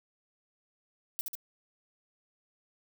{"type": "noise with echo", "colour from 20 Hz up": "violet", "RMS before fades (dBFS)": -33, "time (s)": [1.19, 1.21], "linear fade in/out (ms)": 0, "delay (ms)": 71, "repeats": 2, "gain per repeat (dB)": -3, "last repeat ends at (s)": 1.352, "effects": []}